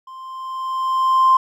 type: tone with level ramp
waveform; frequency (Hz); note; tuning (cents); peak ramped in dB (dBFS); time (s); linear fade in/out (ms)
triangle; 1046.5; C6; 0; -33 to -5; 0.07-1.37; 5
effects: tanh soft clip ceiling -7 dBFS